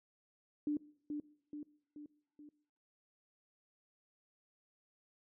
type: tone with echo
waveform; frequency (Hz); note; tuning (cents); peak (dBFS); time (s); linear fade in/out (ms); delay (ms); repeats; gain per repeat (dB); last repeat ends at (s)
sine; 296.1; D4; +14; -32; 0.67-0.77; 2; 430; 4; -5; 2.49
effects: noise-tail reverb RT60 0.7 s tail -22 dB re dry